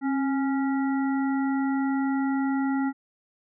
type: harmonic tone with a mistuned harmonic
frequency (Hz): 277.2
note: C#4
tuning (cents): 0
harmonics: 1 / 3 / 5 / 7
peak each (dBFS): -23 / -33 / -37 / -40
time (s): 0.01-2.93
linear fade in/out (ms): 50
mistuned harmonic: 1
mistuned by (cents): -50
effects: none